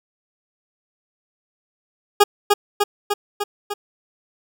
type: tone with echo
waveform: 20% pulse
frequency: 411.1 Hz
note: G#4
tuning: 18 cents flat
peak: -3 dBFS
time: 2.2-2.24 s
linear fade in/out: 10 ms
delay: 300 ms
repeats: 5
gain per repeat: -3 dB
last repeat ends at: 3.74 s
effects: none